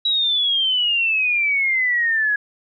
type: exponential sweep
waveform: sine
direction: down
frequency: 3896 to 1661.2 Hz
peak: -16 dBFS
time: 0.05-2.36 s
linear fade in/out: 5 ms
effects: none